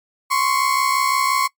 35% pulse tone pair together, 1042.9 / 1108.7 Hz, C6 / C#6, -6 / 0 cents, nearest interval minor second, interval 106 cents, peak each -18 / -17 dBFS, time 0.3-1.48 s, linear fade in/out 20 ms, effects noise-tail reverb RT60 0.1 s tail -21 dB re dry + MP3 96 kbps

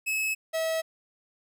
45% pulse tone pair in turn, 2584 / 646 Hz, E7 / E5, -35 / -35 cents, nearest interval 2 octaves, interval 2400 cents, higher first, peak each -26 dBFS, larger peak neither, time 0.06-0.35 / 0.53-0.82 s, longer neither, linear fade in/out 20 ms, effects none

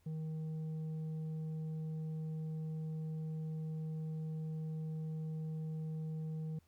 sine tone with tanh clipping, 157.6 Hz, D#3, 23 cents sharp, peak -39 dBFS, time 0.06-6.59 s, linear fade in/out 5 ms, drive 5 dB, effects added 83 Hz sine -70 dBFS peak until 6.67 s + pink hiss -75 dBFS RMS until 6.67 s

